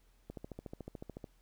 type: click train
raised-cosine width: 2 ms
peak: -30 dBFS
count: 14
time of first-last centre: 0.3-1.242 s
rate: 13.8 Hz
effects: added 41 Hz sine -65 dBFS peak until 1.41 s + pink hiss -73 dBFS RMS until 1.41 s